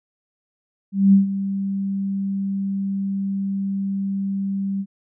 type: tone with ADSR envelope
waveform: sine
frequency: 196 Hz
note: G3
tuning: in tune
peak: -8 dBFS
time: 0.92-4.86 s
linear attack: 210 ms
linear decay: 130 ms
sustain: -13 dB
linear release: 57 ms
effects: none